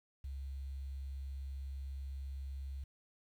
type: tone with quantisation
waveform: sine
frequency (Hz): 67.9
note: C#2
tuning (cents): -35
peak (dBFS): -40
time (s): 0.24-2.84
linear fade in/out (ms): 5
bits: 11
effects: none